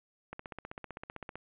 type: click train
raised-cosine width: 0.5 ms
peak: -26 dBFS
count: 17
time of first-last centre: 0.33-1.356 s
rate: 15.6 Hz
effects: resampled to 8000 Hz + 10-bit